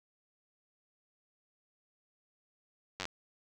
slowing click train, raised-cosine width 0.2 ms, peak -19 dBFS, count 6, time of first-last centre 3-3.054 s, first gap 10 ms, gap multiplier 1.04, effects none

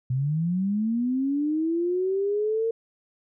sine linear sweep, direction up, 123.47 to 459.2 Hz, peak -22 dBFS, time 0.1-2.71 s, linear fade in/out 5 ms, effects none

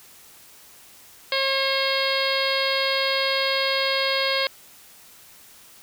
harmonic tone, 540 Hz, C#5, 45 cents flat, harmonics 1 / 2 / 3 / 4 / 5 / 6 / 7 / 8 / 9, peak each -26 / -30 / -30 / -28 / -32 / -29 / -32 / -28 / -32 dBFS, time 1.32-4.47 s, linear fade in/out 2 ms, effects white hiss -49 dBFS RMS until 5.82 s

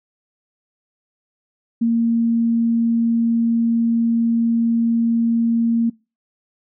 sine tone, 231.1 Hz, A#3, 15 cents flat, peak -14 dBFS, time 1.81-5.9 s, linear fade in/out 10 ms, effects noise-tail reverb RT60 0.3 s tail -25 dB re dry

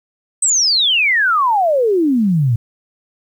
sine exponential sweep, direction down, 8372 to 110 Hz, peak -11 dBFS, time 0.42-2.56 s, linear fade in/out 5 ms, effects 8-bit

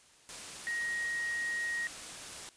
sine tone in noise, 1882 Hz, A#6, 16 cents sharp, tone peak -32 dBFS, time 0.67-1.87 s, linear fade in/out 0 ms, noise white, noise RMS -44 dBFS, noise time 0.29-2.49 s, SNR +9 dB, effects white hiss -61 dBFS RMS until 2.56 s + resampled to 22050 Hz

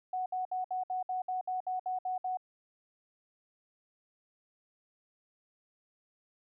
sine tone bursts, 740 Hz, F#5, in tune, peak -31 dBFS, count 12, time 0.13-2.372 s, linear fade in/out 5 ms, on 130 ms, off 62 ms, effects none

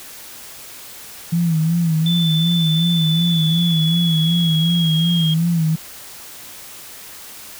sine tone with vibrato, 164.81 Hz, E3, in tune, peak -14 dBFS, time 1.32-5.76 s, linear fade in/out 10 ms, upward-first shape sine, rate 2.7 Hz, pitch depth 77 cents each way
sine tone with pitch glide, 3520 to 3247 Hz, A7 to G#7, 0 to -40 cents, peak -20 dBFS, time 2.06-5.34 s, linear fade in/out 2 ms, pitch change -140 cents, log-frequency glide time 2.97-5.2 s
effects white hiss -37 dBFS RMS until 7.59 s

